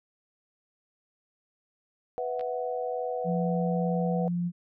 sine chord, B suspended fourth, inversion none, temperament just, 493.9 / 658.5 / 740.8 Hz, B4 / E5 / F#5, 0 / -2 / +2 cents, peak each -31 / -36 / -34 dBFS, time 2.18-4.28 s, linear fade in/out 0 ms
clicks, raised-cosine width 0.3 ms, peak -31 dBFS, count 2, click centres 2.395 / 2.41 s
sine tone, 174.61 Hz, F3, in tune, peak -26 dBFS, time 3.24-4.52 s, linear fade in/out 50 ms
effects none

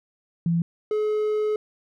sine / triangle tone pair in turn, 168.6 / 426 Hz, E3 / G#4, +39 / +44 cents, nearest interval octave + major third, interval 1605 cents, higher second, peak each -19 dBFS, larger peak neither, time 0.46-0.62 / 0.91-1.56 s, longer second, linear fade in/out 2 ms, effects none

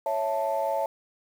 sine chord, A major, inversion first, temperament equal, 554.4 / 659.3 / 880 Hz, C#5 / E5 / A5, 0 / 0 / 0 cents, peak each -28 dBFS, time 0.06-0.86 s, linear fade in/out 2 ms, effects tanh soft clip ceiling -17 dBFS + 8-bit

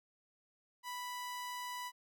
sawtooth tone, 987.8 Hz, B5, in tune, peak -37 dBFS, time 0.83-1.92 s, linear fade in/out 50 ms, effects none

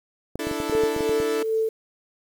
clicks, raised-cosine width 2 ms, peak -17 dBFS, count 11, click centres 0.356 / 0.47 / 0.513 / 0.602 / 0.697 / 0.751 / 0.836 / 0.964 / 1.007 / 1.094 / 1.202 s
sawtooth chord, D suspended second, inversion none, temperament equal, 293.7 / 329.6 / 440 Hz, D4 / E4 / A4, 0 / 0 / 0 cents, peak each -27 dBFS, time 0.39-1.43 s, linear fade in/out 5 ms
sine tone with tremolo, 443.3 Hz, A4, 13 cents sharp, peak -19 dBFS, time 0.72-1.69 s, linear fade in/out 5 ms, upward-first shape sine, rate 2.6 Hz, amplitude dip 55%
effects 8-bit

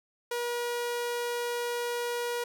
sawtooth tone, 480 Hz, B4, 49 cents flat, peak -26 dBFS, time 0.31-2.44 s, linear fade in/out 5 ms, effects none

